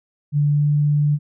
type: tone with pitch glide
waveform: sine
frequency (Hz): 146.2 to 147.22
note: D3 to D3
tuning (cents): -7 to +5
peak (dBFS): -14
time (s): 0.32-1.19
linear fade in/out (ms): 50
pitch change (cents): +12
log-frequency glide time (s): 0.52-0.65
effects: none